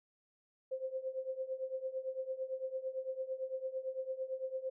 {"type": "tone with tremolo", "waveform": "sine", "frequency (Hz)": 523.3, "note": "C5", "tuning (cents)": 0, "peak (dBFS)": -33, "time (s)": [0.71, 4.7], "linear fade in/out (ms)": 10, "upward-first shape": "triangle", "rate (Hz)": 8.9, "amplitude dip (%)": 90, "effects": []}